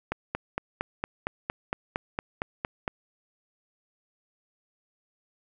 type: click train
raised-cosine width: 0.5 ms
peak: -13 dBFS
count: 13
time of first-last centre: 0.12-2.879 s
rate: 4.35 Hz
effects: none